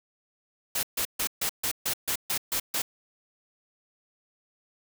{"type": "noise bursts", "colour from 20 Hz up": "white", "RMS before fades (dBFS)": -28, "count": 10, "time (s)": [0.75, 2.82], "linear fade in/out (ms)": 5, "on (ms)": 81, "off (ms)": 140, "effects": []}